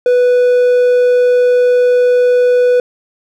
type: tone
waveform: triangle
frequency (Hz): 493.9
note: B4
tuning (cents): 0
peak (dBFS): -5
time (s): 0.06-2.8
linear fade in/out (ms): 2
effects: none